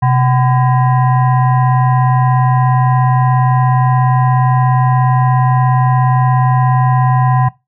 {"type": "tone with frequency modulation", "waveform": "sine", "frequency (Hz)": 129.1, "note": "C3", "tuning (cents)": -23, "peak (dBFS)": -8, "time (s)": [0.02, 7.49], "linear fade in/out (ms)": 10, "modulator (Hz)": 883, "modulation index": 0.73, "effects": ["noise-tail reverb RT60 0.2 s tail -19 dB re dry"]}